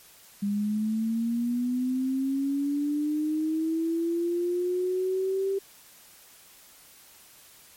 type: linear sweep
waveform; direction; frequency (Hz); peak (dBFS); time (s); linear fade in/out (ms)
sine; up; 200.3 to 392.9; -24; 0.42-5.59; 10
effects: white hiss -53 dBFS RMS until 7.76 s + MP3 64 kbps